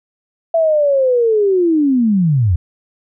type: linear sweep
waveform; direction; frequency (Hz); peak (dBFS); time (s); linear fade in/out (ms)
sine; down; 669 to 78.3; -10; 0.54-2.56; 5
effects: none